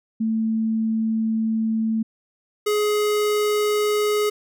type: tone pair in turn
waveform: sine / square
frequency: 222.2 / 419.5 Hz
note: A3 / G#4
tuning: +17 / +17 cents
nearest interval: major seventh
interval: 1100 cents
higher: second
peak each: -19 dBFS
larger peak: neither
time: 0.2-2.03 / 2.66-4.3 s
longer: first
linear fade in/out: 10 ms
effects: none